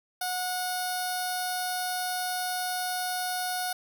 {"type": "tone with notch filter", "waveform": "10% pulse", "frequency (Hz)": 730, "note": "F#5", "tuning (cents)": -24, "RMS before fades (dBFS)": -31, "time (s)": [0.21, 3.73], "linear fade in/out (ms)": 5, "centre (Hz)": 2500, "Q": 0.63, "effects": []}